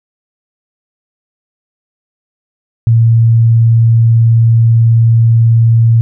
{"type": "tone", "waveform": "sine", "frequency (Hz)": 114.8, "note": "A#2", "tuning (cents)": -26, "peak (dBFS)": -4, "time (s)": [2.87, 6.01], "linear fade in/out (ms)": 0, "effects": []}